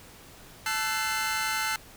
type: tone cluster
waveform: sawtooth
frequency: 874 / 1336 / 1508 / 2089 Hz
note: A5 / E6 / F#6 / C7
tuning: -12 / +23 / +32 / -3 cents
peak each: -29 dBFS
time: 0.66-1.76 s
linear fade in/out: 2 ms
effects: pink hiss -50 dBFS RMS until 1.96 s